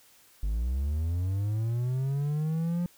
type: linear sweep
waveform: triangle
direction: up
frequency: 48.92 to 177 Hz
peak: -24 dBFS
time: 0.43-2.86 s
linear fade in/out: 0 ms
effects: white hiss -59 dBFS RMS until 2.97 s